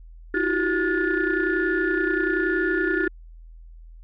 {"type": "tone cluster", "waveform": "sine", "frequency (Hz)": [320, 351.1, 381.1, 1437, 1747], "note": ["D#4", "F4", "G4", "F6", "A6"], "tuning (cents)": [49, 9, -49, 49, -13], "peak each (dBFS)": -26, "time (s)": [0.34, 3.08], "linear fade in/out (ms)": 5, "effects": ["tanh soft clip ceiling -12 dBFS", "added 41 Hz sine -41 dBFS peak until 4.03 s"]}